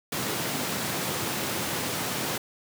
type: high-pass noise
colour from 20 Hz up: pink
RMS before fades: -30 dBFS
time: 0.12-2.38 s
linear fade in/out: 5 ms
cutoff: 120 Hz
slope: 24 dB/octave
effects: none